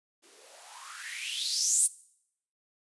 violet noise with band-pass filter sweep, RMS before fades -32 dBFS, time 0.22-1.88 s, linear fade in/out 20 ms, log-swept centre 310 to 9400 Hz, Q 6.4, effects noise-tail reverb RT60 0.7 s tail -21 dB re dry + resampled to 24000 Hz

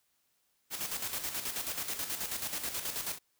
white noise with tremolo, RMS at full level -35 dBFS, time 0.7-3.19 s, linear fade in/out 50 ms, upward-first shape square, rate 9.3 Hz, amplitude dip 55%, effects white hiss -75 dBFS RMS until 3.39 s

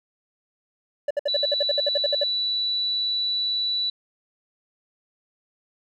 triangle tone bursts, 579 Hz, D5, 25 cents flat, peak -18 dBFS, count 14, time 1.08-2.238 s, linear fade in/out 5 ms, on 27 ms, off 60 ms
sine tone, 3951 Hz, B7, in tune, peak -22 dBFS, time 1.28-3.9 s, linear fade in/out 5 ms
effects none

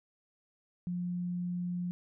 sine tone, 177.2 Hz, F3, 25 cents sharp, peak -32 dBFS, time 0.87-1.91 s, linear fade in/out 0 ms, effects none

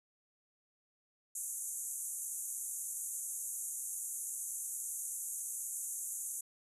white band-pass noise, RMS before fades -41 dBFS, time 1.35-6.41 s, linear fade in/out 5 ms, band 6400 to 12000 Hz, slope 96 dB/octave, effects none

